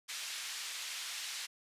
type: band-pass noise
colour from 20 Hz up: pink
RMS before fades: -42 dBFS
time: 0.08-1.47 s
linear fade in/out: 20 ms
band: 2400 to 7800 Hz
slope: 12 dB/octave
effects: resampled to 32000 Hz